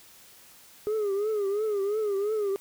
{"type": "tone with vibrato", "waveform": "sine", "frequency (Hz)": 413.3, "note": "G#4", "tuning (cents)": -8, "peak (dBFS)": -22, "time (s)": [0.87, 2.56], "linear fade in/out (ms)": 0, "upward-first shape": "triangle", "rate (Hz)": 2.9, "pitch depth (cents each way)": 120, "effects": ["tanh soft clip ceiling -24 dBFS", "white hiss -53 dBFS RMS until 2.6 s"]}